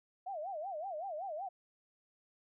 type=tone with vibrato; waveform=sine; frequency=692 Hz; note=F5; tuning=16 cents flat; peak=-38 dBFS; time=0.26-1.49 s; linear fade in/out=10 ms; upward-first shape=sine; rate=5.3 Hz; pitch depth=250 cents each way; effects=none